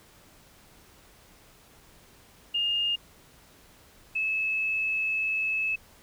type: tone pair in turn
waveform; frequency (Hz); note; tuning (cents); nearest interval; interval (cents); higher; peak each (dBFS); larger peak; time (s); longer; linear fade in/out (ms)
sine; 2829 / 2599; F7 / E7; +22 / -25; minor second; 147; first; -24 / -25; first; 2.54-2.96 / 4.15-5.76; second; 10
effects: pink hiss -56 dBFS RMS until 6.02 s